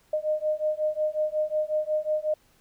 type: beating tone pair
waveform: sine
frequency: 611 / 616.5 Hz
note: D#5 / D#5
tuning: -32 / -16 cents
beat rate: 5.5 Hz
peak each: -27 dBFS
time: 0.13-2.34 s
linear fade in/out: 5 ms
effects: pink hiss -63 dBFS RMS until 2.6 s